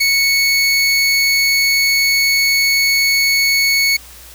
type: tone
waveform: 25% pulse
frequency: 2212 Hz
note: C#7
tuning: 4 cents flat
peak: -8 dBFS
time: 0-3.97 s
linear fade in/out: 10 ms
effects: added 60 Hz sine -42 dBFS peak until 4.34 s + white hiss -39 dBFS RMS until 4.34 s